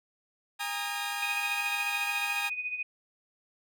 15% pulse chord, Ab suspended second, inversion none, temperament equal with one note detuned, 813.5 / 932.3 / 1244.5 Hz, Ab5 / Bb5 / Eb6, -36 / 0 / 0 cents, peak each -28 / -31 / -32 dBFS, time 0.59-2.5 s, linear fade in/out 20 ms
sine tone with tremolo, 2489 Hz, D#7, in tune, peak -29 dBFS, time 1.22-2.83 s, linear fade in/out 5 ms, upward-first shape sine, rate 14 Hz, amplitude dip 65%
effects none

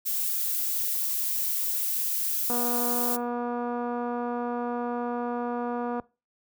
violet noise, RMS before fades -28 dBFS, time 0.05-3.17 s, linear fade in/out 20 ms
click train, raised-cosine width 1 ms, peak -19 dBFS, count 844, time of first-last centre 2.5-5.998 s, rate 241 Hz
effects noise-tail reverb RT60 0.3 s tail -22 dB re dry + high-pass 60 Hz 12 dB/octave

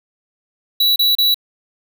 square tone bursts, 3929 Hz, B7, 10 cents flat, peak -12 dBFS, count 3, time 0.8-1.344 s, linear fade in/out 5 ms, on 160 ms, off 32 ms, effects none

